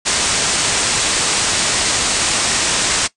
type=low-pass noise; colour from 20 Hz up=white; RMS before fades=-17 dBFS; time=0.05-3.08 s; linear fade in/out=20 ms; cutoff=9100 Hz; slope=96 dB/octave; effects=noise-tail reverb RT60 0.1 s tail -19 dB re dry